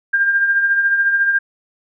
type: tone with tremolo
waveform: sine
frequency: 1600 Hz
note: G6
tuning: 35 cents sharp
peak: -10 dBFS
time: 0.13-1.39 s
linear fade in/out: 10 ms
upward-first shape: triangle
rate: 14 Hz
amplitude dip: 55%
effects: none